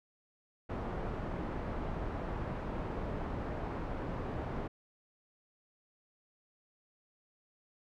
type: low-pass noise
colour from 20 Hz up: pink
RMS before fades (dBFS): -38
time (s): 0.69-4.68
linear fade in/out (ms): 10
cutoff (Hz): 1100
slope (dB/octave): 12
effects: none